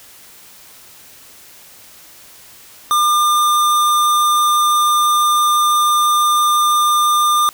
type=tone; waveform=square; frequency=1201 Hz; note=D6; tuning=38 cents sharp; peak=-12 dBFS; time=2.91-7.49 s; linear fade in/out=0 ms; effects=white hiss -42 dBFS RMS until 7.53 s